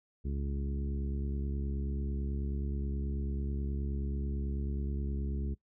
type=harmonic tone with a mistuned harmonic; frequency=69.3 Hz; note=C#2; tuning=in tune; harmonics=1 / 2 / 3 / 4 / 5 / 6; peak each=-33 / -41 / -41 / -48 / -47 / -51 dBFS; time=0.24-5.55 s; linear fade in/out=20 ms; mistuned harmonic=1; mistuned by=-22 cents; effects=noise-tail reverb RT60 0.1 s tail -20 dB re dry